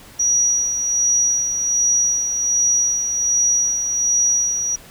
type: tone with tremolo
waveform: sine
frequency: 5790 Hz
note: F#8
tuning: 38 cents flat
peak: -13 dBFS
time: 0.19-4.76 s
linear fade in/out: 10 ms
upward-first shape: sine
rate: 1.3 Hz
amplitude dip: 50%
effects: pink hiss -43 dBFS RMS until 4.9 s